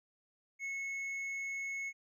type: tone with hard clipping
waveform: sine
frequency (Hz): 2191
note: C#7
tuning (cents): -21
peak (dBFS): -38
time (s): 0.59-1.93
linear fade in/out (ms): 50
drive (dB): 4
effects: none